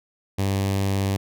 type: tone with notch filter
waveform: sawtooth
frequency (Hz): 98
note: G2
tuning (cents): 0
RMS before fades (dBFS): -23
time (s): 0.38-1.17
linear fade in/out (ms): 10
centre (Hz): 1400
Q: 2
effects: none